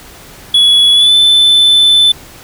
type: tone with pitch glide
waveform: triangle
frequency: 3385 to 3519 Hz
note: G#7 to A7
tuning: +32 to 0 cents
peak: -3 dBFS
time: 0.54-2.12 s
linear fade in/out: 5 ms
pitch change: +68 cents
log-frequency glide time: 0.93-1.14 s
effects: pink hiss -35 dBFS RMS until 2.43 s